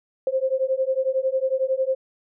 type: beating tone pair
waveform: sine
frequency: 521 / 532 Hz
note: C5 / C5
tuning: -7 / +29 cents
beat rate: 11 Hz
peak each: -23 dBFS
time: 0.27-1.95 s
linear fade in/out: 2 ms
effects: none